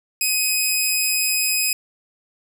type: tone with amplitude modulation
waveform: 10% pulse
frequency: 2519 Hz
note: D#7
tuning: 21 cents sharp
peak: -8 dBFS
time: 0.21-1.73 s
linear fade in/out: 2 ms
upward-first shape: sine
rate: 211 Hz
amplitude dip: 30%
effects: none